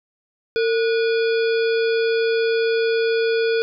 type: harmonic tone with a mistuned harmonic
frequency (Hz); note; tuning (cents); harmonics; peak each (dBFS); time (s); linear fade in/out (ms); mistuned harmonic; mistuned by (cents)
487.1; B4; -24; 1 / 3 / 5 / 7 / 9 / 10; -17 / -27 / -31 / -34 / -36 / -37; 0.56-3.62; 0; 1; -120
effects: none